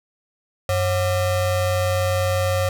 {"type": "ring-modulated tone", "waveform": "square", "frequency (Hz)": 318.9, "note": "D#4", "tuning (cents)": 43, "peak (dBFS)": -16, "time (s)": [0.69, 2.69], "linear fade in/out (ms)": 2, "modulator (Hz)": 225, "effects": []}